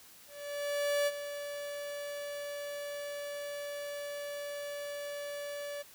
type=tone with ADSR envelope; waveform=45% pulse; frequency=577 Hz; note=D5; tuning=31 cents flat; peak=-27 dBFS; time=0.27-5.83 s; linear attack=800 ms; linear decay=37 ms; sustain=-11 dB; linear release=18 ms; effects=white hiss -56 dBFS RMS until 5.94 s